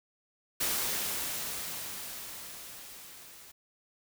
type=noise with level ramp; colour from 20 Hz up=white; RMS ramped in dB=-30 to -52 dBFS; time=0.6-3.52 s; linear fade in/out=10 ms; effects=none